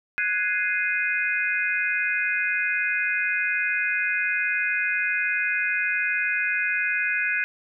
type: chord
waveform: sine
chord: Ab dominant seventh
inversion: third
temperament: equal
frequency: 1480 / 1661.2 / 2093 / 2489 Hz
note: Gb6 / Ab6 / C7 / Eb7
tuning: 0 / 0 / 0 / 0 cents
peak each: -28 / -27 / -29 / -26 dBFS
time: 0.18-7.44 s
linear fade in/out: 0 ms
effects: none